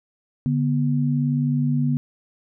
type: tone pair together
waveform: sine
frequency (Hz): 145 / 243.9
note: D3 / B3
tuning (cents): -22 / -21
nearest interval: major sixth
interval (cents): 901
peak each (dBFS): -20 / -22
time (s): 0.46-1.97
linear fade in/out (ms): 0
effects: none